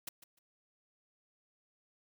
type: noise with echo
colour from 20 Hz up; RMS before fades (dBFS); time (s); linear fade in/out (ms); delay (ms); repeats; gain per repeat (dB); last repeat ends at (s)
white; -41; 0.07-0.09; 5; 150; 2; -14; 0.39
effects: none